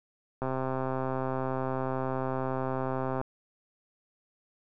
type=click train; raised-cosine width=1 ms; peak=-18 dBFS; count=367; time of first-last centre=0.42-3.214 s; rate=131 Hz; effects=none